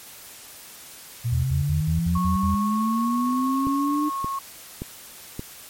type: linear sweep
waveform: sine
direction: up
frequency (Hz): 116.54 to 302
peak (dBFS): -21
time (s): 1.24-4.1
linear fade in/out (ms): 20
type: tone bursts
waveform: sine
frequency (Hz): 82.41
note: E2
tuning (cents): 0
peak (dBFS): -22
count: 7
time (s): 1.32-2.55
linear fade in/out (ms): 5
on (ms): 120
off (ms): 65
type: tone with pitch glide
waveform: sine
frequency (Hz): 1100 to 1092.4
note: C#6 to C#6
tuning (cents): -14 to -26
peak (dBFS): -25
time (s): 2.15-4.39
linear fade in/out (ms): 5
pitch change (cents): -12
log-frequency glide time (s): 3.34-3.7
type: click train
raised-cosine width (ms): 3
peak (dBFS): -17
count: 4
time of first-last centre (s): 3.67-5.394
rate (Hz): 1.74
effects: white hiss -43 dBFS RMS until 5.69 s + MP3 64 kbps